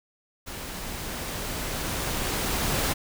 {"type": "noise with level ramp", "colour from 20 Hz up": "pink", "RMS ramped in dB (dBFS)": [-37, -25], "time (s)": [0.46, 2.94], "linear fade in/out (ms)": 20, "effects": []}